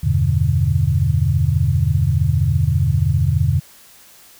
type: chord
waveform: sine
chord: E minor seventh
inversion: none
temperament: equal with one note detuned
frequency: 82.41 / 97.43 / 123.47 / 146.83 Hz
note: E2 / G2 / B2 / D3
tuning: 0 / -10 / 0 / 0 cents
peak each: -19 dBFS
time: 0.03-3.6 s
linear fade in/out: 10 ms
effects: white hiss -46 dBFS RMS until 4.39 s